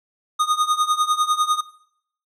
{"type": "tone with tremolo", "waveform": "square", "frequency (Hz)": 1234, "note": "D#6", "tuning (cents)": -15, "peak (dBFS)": -15, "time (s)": [0.39, 1.61], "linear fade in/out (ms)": 10, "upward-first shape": "triangle", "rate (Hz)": 10, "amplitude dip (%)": 95, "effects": ["noise-tail reverb RT60 0.7 s tail -19 dB re dry", "low-pass 10000 Hz 12 dB/octave"]}